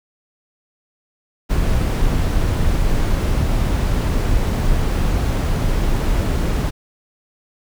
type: noise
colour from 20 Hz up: brown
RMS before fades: -17 dBFS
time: 1.49-6.71 s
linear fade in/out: 20 ms
effects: none